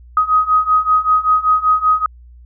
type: beating tone pair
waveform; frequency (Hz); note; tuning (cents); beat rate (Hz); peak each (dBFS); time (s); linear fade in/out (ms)
sine; 1254 / 1259.2; D#6 / D#6; +13 / +20; 5.2; -15 / -13; 0.17-2.06; 2
effects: added 60 Hz sine -38 dBFS peak until 2.45 s